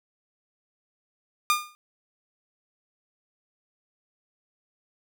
sawtooth tone with exponential decay, 1211 Hz, D#6, 47 cents flat, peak -13 dBFS, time 1.5-1.75 s, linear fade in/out 0 ms, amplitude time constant 53 ms, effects none

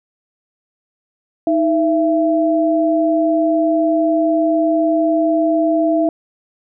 sine tone pair together, 316 / 669 Hz, D#4 / E5, +27 / +25 cents, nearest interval octave + minor second, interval 1298 cents, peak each -15 dBFS, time 1.47-6.09 s, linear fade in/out 2 ms, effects none

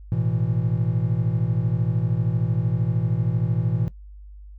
triangle chord, A suspended second, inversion none, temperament equal with one note detuned, 110 / 122.97 / 164.81 Hz, A2 / B2 / E3, 0 / -7 / 0 cents, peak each -22 / -22 / -24 dBFS, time 0.12-3.88 s, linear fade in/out 0 ms, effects noise-tail reverb RT60 0.1 s tail -19 dB re dry + added 50 Hz sine -39 dBFS peak until 4.58 s

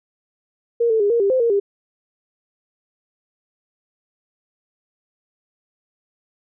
sine tone with pitch steps, 468.8 / 443.8 / 407.2 / 468.4 / 397.1 / 517 / 466.1 / 401 Hz, A#4 / A4 / G#4 / A#4 / G4 / C5 / A#4 / G4, +10 / +15 / -34 / +8 / +22 / -21 / 0 / +39 cents, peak -14 dBFS, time 0.8-1.6 s, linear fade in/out 10 ms, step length 100 ms, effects none

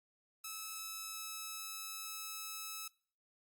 5% pulse tone, 1300 Hz, E6, 24 cents flat, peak -31 dBFS, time 0.44-2.88 s, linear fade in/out 5 ms, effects noise-tail reverb RT60 0.5 s tail -24 dB re dry + Opus 32 kbps

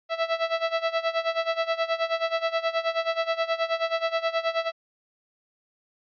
sawtooth tone with tremolo, 659.3 Hz, E5, in tune, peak -17 dBFS, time 0.09-4.72 s, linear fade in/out 50 ms, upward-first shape sine, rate 9.4 Hz, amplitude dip 85%, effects resampled to 11025 Hz

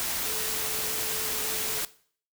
sine tone in noise, 435.8 Hz, A4, 17 cents flat, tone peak -41 dBFS, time 0.26-1.81 s, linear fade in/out 0 ms, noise white, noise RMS -30 dBFS, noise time 0-1.85 s, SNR -14 dB, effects noise-tail reverb RT60 0.5 s tail -18 dB re dry

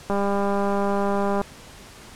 click train, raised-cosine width 1 ms, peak -11 dBFS, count 264, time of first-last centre 0.1-1.415 s, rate 200 Hz, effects pink hiss -44 dBFS RMS until 2.15 s + low-pass 10000 Hz 12 dB/octave

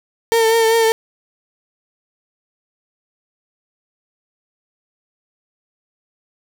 35% pulse tone with vibrato, 452.6 Hz, A4, 49 cents sharp, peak -10 dBFS, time 0.32-0.92 s, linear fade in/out 0 ms, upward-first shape triangle, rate 5.1 Hz, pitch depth 36 cents each way, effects none

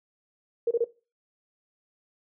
sine tone bursts, 466.2 Hz, A#4, in tune, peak -20 dBFS, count 3, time 0.67-0.843 s, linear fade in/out 5 ms, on 39 ms, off 28 ms, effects noise-tail reverb RT60 0.3 s tail -18 dB re dry

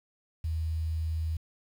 sine tone with quantisation, 80.2 Hz, E2, 47 cents flat, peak -28 dBFS, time 0.44-1.37 s, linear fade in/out 5 ms, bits 9, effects none

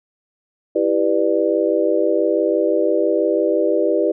sine chord, E minor seventh, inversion none, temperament just, 329.6 / 395.6 / 494.4 / 593.3 Hz, E4 / G4 / B4 / D5, 0 / +16 / +2 / +18 cents, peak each -20 dBFS, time 0.75-4.12 s, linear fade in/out 10 ms, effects none

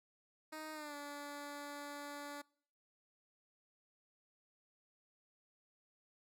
10% pulse tone with pitch glide, 311.1 to 288.6 Hz, D#4 to D4, 0 to -30 cents, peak -37 dBFS, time 0.52-2.42 s, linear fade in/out 10 ms, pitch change -130 cents, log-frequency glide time 0.73-0.95 s, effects noise-tail reverb RT60 0.6 s tail -25 dB re dry

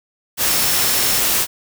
sine tone in noise, 5390 Hz, E8, 38 cents sharp, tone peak -26 dBFS, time 0.46-1.23 s, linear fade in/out 50 ms, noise white, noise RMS -17 dBFS, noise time 0.37-1.47 s, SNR -12 dB, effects none

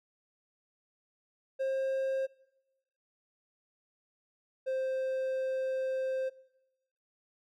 triangle tone pair in turn, 533 / 524.4 Hz, C5 / C5, +32 / +4 cents, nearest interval unison, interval 28 cents, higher first, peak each -27 / -28 dBFS, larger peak first, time 1.59-2.27 / 4.66-6.3 s, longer second, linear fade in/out 20 ms, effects noise-tail reverb RT60 1.0 s tail -22 dB re dry

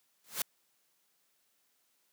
white noise with exponential growth, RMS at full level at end -29 dBFS, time 0.24-0.42 s, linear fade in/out 2 ms, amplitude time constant 39 ms, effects white hiss -74 dBFS RMS until 2.12 s + high-pass 150 Hz 12 dB/octave

